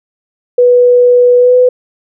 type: tone with pitch glide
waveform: sine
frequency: 491.1 to 500.3 Hz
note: B4 to B4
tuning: -10 to +22 cents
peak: -3 dBFS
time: 0.58-1.69 s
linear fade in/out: 5 ms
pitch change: +32 cents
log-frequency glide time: 1.38-1.56 s
effects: none